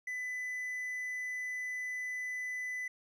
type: tone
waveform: triangle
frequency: 2000 Hz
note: B6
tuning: 21 cents sharp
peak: -34 dBFS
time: 0.07-2.88 s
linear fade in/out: 5 ms
effects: none